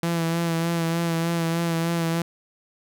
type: tone with vibrato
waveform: sawtooth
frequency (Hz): 167.1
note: E3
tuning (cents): +24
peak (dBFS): -18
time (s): 0.03-2.22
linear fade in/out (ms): 2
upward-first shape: sine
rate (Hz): 3.3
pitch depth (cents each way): 28
effects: none